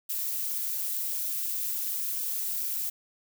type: noise with amplitude modulation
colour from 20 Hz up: violet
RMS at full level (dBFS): -29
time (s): 0.09-2.9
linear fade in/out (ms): 10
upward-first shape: sine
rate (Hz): 199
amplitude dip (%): 50
effects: none